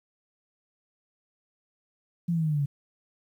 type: exponential sweep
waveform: sine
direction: down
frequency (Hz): 174.61 to 138.8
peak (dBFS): -23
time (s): 2.28-2.66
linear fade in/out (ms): 10
effects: 10-bit